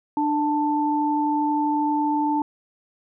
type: tone pair together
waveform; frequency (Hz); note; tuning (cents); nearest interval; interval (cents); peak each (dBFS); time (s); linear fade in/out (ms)
sine; 297.9 / 884; D4 / A5; +25 / +8; octave + perfect fifth; 1883; -22; 0.17-2.42; 2
effects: none